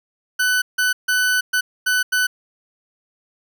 40% pulse tone bursts at uneven times, 1500 Hz, F#6, 23 cents sharp, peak -15 dBFS, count 6, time 0.39-0.62 / 0.78-0.93 / 1.08-1.41 / 1.53-1.61 / 1.86-2.03 / 2.12-2.27 s, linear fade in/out 10 ms, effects none

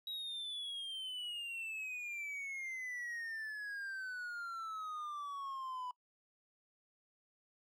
triangle exponential sweep, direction down, 3853 to 987.8 Hz, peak -39 dBFS, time 0.07-5.91 s, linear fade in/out 2 ms, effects noise-tail reverb RT60 0.1 s tail -23 dB re dry

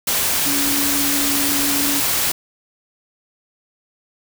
sine tone in noise, 283.4 Hz, C#4, 38 cents sharp, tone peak -23 dBFS, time 0.46-2 s, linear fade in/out 5 ms, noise white, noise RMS -19 dBFS, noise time 0.07-2.32 s, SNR -7 dB, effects none

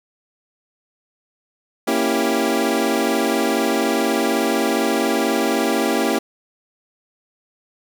25% pulse chord, A# diminished seventh, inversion none, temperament equal, 233.1 / 277.2 / 329.6 / 392 Hz, A#3 / C#4 / E4 / G4, 0 / 0 / 0 / 0 cents, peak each -19 dBFS, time 1.87-6.19 s, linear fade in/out 10 ms, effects none

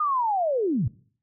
sine linear sweep, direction down, 1244.5 to 91.5 Hz, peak -21 dBFS, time 0-0.88 s, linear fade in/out 5 ms, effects noise-tail reverb RT60 0.5 s tail -21 dB re dry

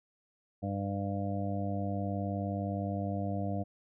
harmonic tone, 99.5 Hz, G2, 26 cents sharp, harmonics 1 / 2 / 3 / 5 / 6 / 7, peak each -35 / -36 / -40 / -44 / -42 / -40 dBFS, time 0.62-3.64 s, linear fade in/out 20 ms, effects none

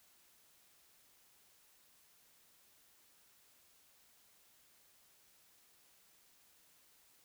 silence, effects white hiss -68 dBFS RMS until 7.24 s

